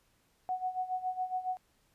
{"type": "tone with tremolo", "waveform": "sine", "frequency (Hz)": 740, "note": "F#5", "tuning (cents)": 0, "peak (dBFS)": -29, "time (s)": [0.49, 1.57], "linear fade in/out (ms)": 0, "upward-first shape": "sine", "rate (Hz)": 7.2, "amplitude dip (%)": 80, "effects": ["pink hiss -71 dBFS RMS until 1.94 s", "resampled to 32000 Hz"]}